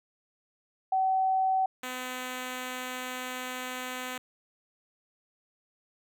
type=tone pair in turn; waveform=sine / 5% pulse; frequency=760 / 253.6 Hz; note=F#5 / B3; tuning=+46 / +46 cents; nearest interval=octave + perfect fifth; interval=1900 cents; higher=first; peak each=-23 dBFS; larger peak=neither; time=0.92-1.66 / 1.83-4.18 s; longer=second; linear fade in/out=5 ms; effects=none